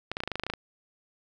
clicks, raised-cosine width 0.3 ms, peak -15 dBFS, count 12, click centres 0.116 / 0.169 / 0.204 / 0.236 / 0.276 / 0.317 / 0.356 / 0.397 / 0.436 / 0.466 / 0.5 / 0.537 s, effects none

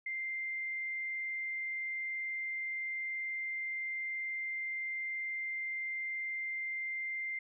sine tone, 2093 Hz, C7, in tune, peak -35 dBFS, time 0.06-7.39 s, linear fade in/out 5 ms, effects none

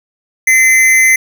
square tone with amplitude modulation, 2058 Hz, C7, 29 cents flat, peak -4 dBFS, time 0.47-1.16 s, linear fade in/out 5 ms, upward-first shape sine, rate 236 Hz, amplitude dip 55%, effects none

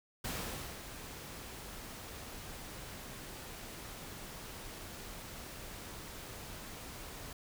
pink noise with ADSR envelope, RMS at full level -38 dBFS, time 0.24-7.33 s, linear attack 9 ms, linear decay 520 ms, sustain -9 dB, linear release 3 ms, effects none

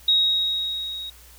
sine tone with level ramp, 3783 Hz, A#7, 25 cents sharp, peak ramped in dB -14 to -31 dBFS, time 0.08-1.1 s, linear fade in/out 5 ms, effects added 60 Hz sine -49 dBFS peak until 1.38 s + white hiss -50 dBFS RMS until 1.38 s

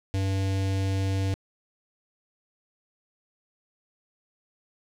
square tone with notch filter, 96.6 Hz, G2, 25 cents flat, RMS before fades -26 dBFS, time 0.14-1.34 s, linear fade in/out 0 ms, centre 1200 Hz, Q 1.2, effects low-pass 8000 Hz 12 dB/octave + 9-bit

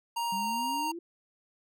square tone with vibrato, 932.3 Hz, A#5, in tune, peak -30 dBFS, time 0.16-0.92 s, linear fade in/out 10 ms, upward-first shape sine, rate 2.4 Hz, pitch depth 10 cents each way
sine exponential sweep, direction up, 187 to 349.4 Hz, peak -37 dBFS, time 0.32-0.99 s, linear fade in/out 5 ms
effects none

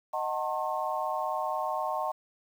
sine chord, D# diminished seventh, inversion none, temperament just, 622.3 / 746.7 / 896 / 1075.3 Hz, D#5 / F#5 / A5 / C6, 0 / +16 / +31 / +47 cents, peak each -34 dBFS, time 0.13-2.12 s, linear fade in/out 10 ms, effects 9-bit

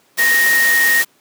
sine tone in noise, 1864.7 Hz, A#6, in tune, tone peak -11 dBFS, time 0.18-1.03 s, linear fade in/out 20 ms, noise white, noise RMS -20 dBFS, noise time 0.17-1.05 s, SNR +6 dB, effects pink hiss -55 dBFS RMS until 1.2 s + high-pass 200 Hz 12 dB/octave

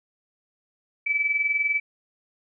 sine tone pair together, 2287 / 2307 Hz, D7 / D7, -47 / -31 cents, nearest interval unison, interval 16 cents, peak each -28 / -22 dBFS, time 1.06-1.8 s, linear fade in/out 10 ms, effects none

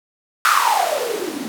blue noise with band-pass filter sweep, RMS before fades -19 dBFS, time 0.45-1.48 s, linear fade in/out 0 ms, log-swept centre 1400 to 230 Hz, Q 9.2, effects none

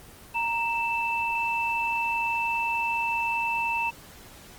sine tone pair together, 930.1 / 2649 Hz, A#5 / E7, -4 / +8 cents, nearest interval octave + tritone, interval 1812 cents, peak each -27 dBFS, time 0.34-3.91 s, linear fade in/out 20 ms, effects pink hiss -48 dBFS RMS until 4.58 s + Opus 24 kbps

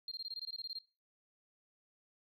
sine tone bursts, 4200 Hz, C8, 6 cents sharp, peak -38 dBFS, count 13, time 0.08-0.787 s, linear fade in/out 2 ms, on 35 ms, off 21 ms, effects noise-tail reverb RT60 0.3 s tail -18 dB re dry + tanh soft clip ceiling -34 dBFS

